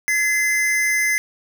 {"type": "tone pair together", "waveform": "square", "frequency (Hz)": [1699.5, 2058], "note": ["G#6", "C7"], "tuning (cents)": [39, -29], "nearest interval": "minor third", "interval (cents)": 332, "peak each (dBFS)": [-26, -18], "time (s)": [0.08, 1.18], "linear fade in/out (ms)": 0, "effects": []}